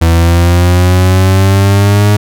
40% pulse exponential sweep, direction up, 82.41 to 104.5 Hz, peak -4 dBFS, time 0.01-2.17 s, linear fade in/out 10 ms, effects none

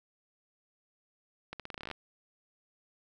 accelerating click train, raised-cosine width 0.3 ms, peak -24 dBFS, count 13, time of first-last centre 1.53-1.913 s, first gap 67 ms, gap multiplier 0.85, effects none

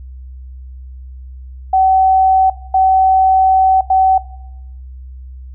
sine tone bursts at uneven times, 760 Hz, F#5, 46 cents sharp, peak -8 dBFS, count 3, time 1.73-2.5 / 2.74-3.81 / 3.9-4.18 s, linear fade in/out 5 ms, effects noise-tail reverb RT60 0.8 s tail -18 dB re dry + added 64 Hz sine -29 dBFS peak until 5.54 s

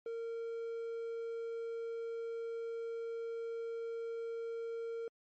triangle tone with quantisation, 460 Hz, A#4, 23 cents flat, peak -36 dBFS, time 0.06-5.08 s, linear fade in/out 2 ms, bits 11, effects MP3 32 kbps

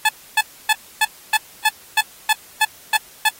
15% pulse tone bursts, 865 Hz, A5, 30 cents flat, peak -6 dBFS, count 11, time 0.05-3.29 s, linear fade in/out 5 ms, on 40 ms, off 280 ms, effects white hiss -45 dBFS RMS until 3.39 s + AAC 48 kbps

